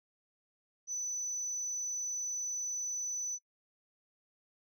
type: tone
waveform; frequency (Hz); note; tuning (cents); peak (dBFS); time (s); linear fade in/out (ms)
sine; 5990; F#8; +20; -32; 0.87-3.39; 50
effects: noise-tail reverb RT60 0.1 s tail -23 dB re dry + tanh soft clip ceiling -32 dBFS